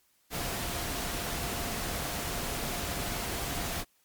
sine tone in noise, 698.5 Hz, F5, in tune, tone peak -44 dBFS, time 0.3-3.85 s, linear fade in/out 50 ms, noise pink, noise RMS -34 dBFS, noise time 0.3-3.85 s, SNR -13 dB, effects white hiss -69 dBFS RMS until 4.04 s + MP3 96 kbps

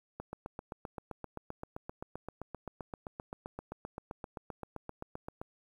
click train, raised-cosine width 1 ms, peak -26 dBFS, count 41, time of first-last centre 0.2-5.415 s, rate 7.67 Hz, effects 10-bit

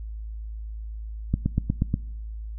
click train, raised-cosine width 5 ms, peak -9 dBFS, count 6, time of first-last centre 1.34-1.941 s, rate 8.32 Hz, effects noise-tail reverb RT60 0.9 s tail -22 dB re dry + added 54 Hz sine -32 dBFS peak until 2.58 s

